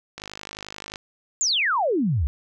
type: click train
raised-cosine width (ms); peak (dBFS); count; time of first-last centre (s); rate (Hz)
0.2; -17; 41; 0.18-0.958; 51.4
type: exponential sweep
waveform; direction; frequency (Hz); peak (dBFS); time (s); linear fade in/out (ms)
sine; down; 7459 to 62.5; -19; 1.41-2.27; 0
effects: none